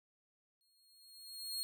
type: tone with exponential growth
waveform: sawtooth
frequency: 4273 Hz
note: C8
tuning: 36 cents sharp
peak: -33 dBFS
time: 0.61-1.63 s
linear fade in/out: 0 ms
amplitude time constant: 220 ms
effects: none